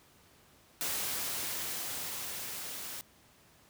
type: noise with level ramp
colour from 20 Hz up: white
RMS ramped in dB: -34 to -42 dBFS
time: 0.81-3.01 s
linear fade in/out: 0 ms
effects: pink hiss -62 dBFS RMS until 3.69 s + high-pass 60 Hz 12 dB/octave